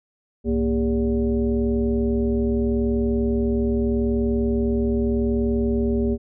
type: tone with frequency modulation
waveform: sine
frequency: 233.1 Hz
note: A#3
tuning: in tune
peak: -18 dBFS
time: 0.44-6.18 s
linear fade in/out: 50 ms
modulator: 169 Hz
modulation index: 1.2
effects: none